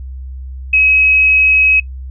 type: tone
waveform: sine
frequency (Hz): 2552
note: D#7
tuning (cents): +43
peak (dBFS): -7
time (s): 0.73-1.8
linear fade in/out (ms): 5
effects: noise-tail reverb RT60 0.1 s tail -21 dB re dry + added 65 Hz sine -24 dBFS peak until 2.1 s